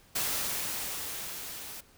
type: noise with level ramp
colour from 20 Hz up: white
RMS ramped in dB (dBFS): -30 to -43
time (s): 0.15-1.81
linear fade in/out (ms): 10
effects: pink hiss -60 dBFS RMS until 1.97 s